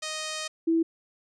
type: tone pair in turn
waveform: 5% pulse / sine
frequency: 622.3 / 328.7 Hz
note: D#5 / E4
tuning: 0 / -5 cents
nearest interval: major seventh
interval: 1105 cents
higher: first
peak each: -20 dBFS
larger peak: neither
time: 0.02-0.48 / 0.67-0.83 s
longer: first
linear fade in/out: 10 ms
effects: resampled to 22050 Hz